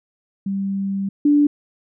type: tone pair in turn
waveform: sine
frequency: 196 / 292 Hz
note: G3 / D4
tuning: 0 / -10 cents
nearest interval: perfect fifth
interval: 690 cents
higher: second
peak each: -20 / -11 dBFS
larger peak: second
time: 0.46-1.09 / 1.25-1.47 s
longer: first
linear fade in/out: 5 ms
effects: none